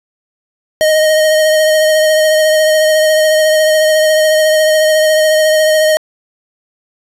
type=tone with vibrato; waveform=square; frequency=622.3 Hz; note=D#5; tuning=in tune; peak=-8 dBFS; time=0.81-5.97 s; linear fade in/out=0 ms; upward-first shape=triangle; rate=14 Hz; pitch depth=23 cents each way; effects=resampled to 32000 Hz + 7-bit